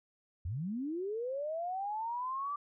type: linear sweep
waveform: sine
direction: up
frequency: 74.2 to 1174.7 Hz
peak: -34 dBFS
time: 0.45-2.56 s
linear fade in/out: 5 ms
effects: none